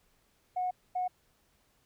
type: tone bursts at uneven times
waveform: sine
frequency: 730 Hz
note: F#5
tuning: 24 cents flat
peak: -28 dBFS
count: 2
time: 0.56-0.71 / 0.95-1.08 s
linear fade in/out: 10 ms
effects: tanh soft clip ceiling -24 dBFS + pink hiss -70 dBFS RMS until 1.85 s